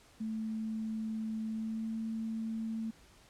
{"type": "tone with pitch glide", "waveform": "sine", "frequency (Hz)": [220, 223.1], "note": ["A3", "A3"], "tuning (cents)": [0, 24], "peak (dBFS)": -34, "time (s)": [0.2, 2.91], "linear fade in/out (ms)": 10, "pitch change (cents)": 24, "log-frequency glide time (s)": [1.48, 1.93], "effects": ["pink hiss -61 dBFS RMS until 3.29 s", "low-pass 10000 Hz 12 dB/octave"]}